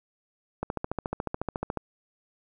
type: click train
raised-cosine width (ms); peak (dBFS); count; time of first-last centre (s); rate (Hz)
1; -15; 17; 0.63-1.773; 14
effects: none